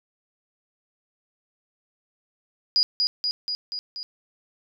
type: tone with echo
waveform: sine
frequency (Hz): 4900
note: D#8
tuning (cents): -27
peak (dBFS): -16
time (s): 2.76-2.83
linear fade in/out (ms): 0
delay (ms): 240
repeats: 5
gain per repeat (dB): -3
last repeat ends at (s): 4.03
effects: none